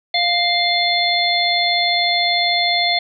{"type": "harmonic tone with a mistuned harmonic", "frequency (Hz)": 698.5, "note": "F5", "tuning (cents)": 0, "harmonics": [1, 3, 5, 6], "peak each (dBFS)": [-20, -20, -20, -20], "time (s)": [0.14, 2.99], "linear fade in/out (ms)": 5, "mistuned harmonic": 6, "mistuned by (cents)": 21, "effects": []}